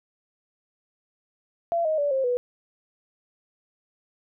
sine tone with pitch steps, 679 / 626.3 / 577.6 / 532.7 / 491.3 Hz, F5 / D#5 / D5 / C5 / B4, -49 / +11 / -29 / +31 / -9 cents, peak -21 dBFS, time 1.72-2.37 s, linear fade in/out 0 ms, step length 130 ms, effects none

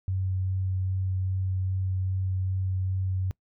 sine tone with vibrato, 94 Hz, F#2, 28 cents sharp, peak -25 dBFS, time 0.08-3.31 s, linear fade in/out 0 ms, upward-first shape sine, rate 2.5 Hz, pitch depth 9 cents each way, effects noise-tail reverb RT60 0.1 s tail -23 dB re dry

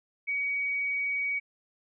sine tone, 2258 Hz, C#7, 31 cents sharp, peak -27 dBFS, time 0.27-1.4 s, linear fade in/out 20 ms, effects none

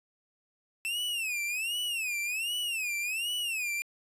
45% pulse tone with vibrato, 2637 Hz, E7, in tune, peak -30 dBFS, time 0.85-3.82 s, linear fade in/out 0 ms, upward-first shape sine, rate 1.3 Hz, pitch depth 200 cents each way, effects resampled to 32000 Hz

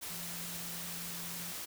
sine tone in noise, 172.2 Hz, F3, 24 cents flat, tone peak -48 dBFS, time 0.09-1.53 s, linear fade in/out 20 ms, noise white, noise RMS -42 dBFS, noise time 0.01-1.66 s, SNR -9 dB, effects none

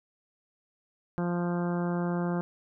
harmonic tone, 174.61 Hz, F3, in tune, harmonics 1 / 2 / 3 / 4 / 5 / 6 / 7 / 8 / 9, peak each -28 / -34 / -38 / -40 / -42 / -44 / -45 / -46 / -47 dBFS, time 1.18-2.41 s, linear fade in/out 0 ms, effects none

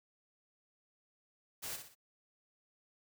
white noise with echo, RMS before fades -42 dBFS, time 1.62-1.77 s, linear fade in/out 20 ms, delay 61 ms, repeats 3, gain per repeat -7 dB, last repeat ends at 1.953 s, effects none

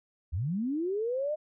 sine linear sweep, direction up, 68.8 to 622.3 Hz, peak -28 dBFS, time 0.32-1.36 s, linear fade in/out 20 ms, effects none

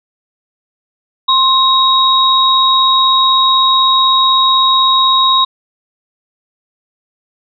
sine tone pair together, 1056 / 3792 Hz, C6 / A#7, +16 / +29 cents, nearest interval octave + minor seventh, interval 2213 cents, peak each -10 dBFS, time 1.28-5.45 s, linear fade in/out 10 ms, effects none

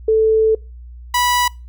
sine / sawtooth tone pair in turn, 440 / 981.2 Hz, A4 / B5, 0 / -12 cents, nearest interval octave + major second, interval 1388 cents, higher second, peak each -10 dBFS, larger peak neither, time 0.08-0.55 / 1.14-1.48 s, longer first, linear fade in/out 5 ms, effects noise-tail reverb RT60 0.3 s tail -25 dB re dry + added 60 Hz sine -33 dBFS peak until 1.68 s

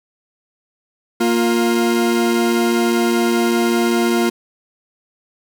40% pulse tone pair together, 233.1 / 352.2 Hz, A#3 / F4, 0 / +15 cents, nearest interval perfect fifth, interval 715 cents, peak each -16 dBFS, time 1.2-4.3 s, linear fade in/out 10 ms, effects none

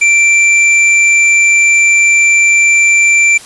square tone, 2349 Hz, D7, in tune, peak -6 dBFS, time 0.01-3.38 s, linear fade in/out 10 ms, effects white hiss -33 dBFS RMS until 3.45 s + resampled to 24000 Hz

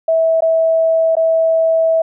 sine tone with dropouts, 651 Hz, E5, 22 cents flat, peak -10 dBFS, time 0.08-2.02 s, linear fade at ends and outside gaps 5 ms, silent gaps 0.407-0.421 / 1.154-1.167 s, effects none

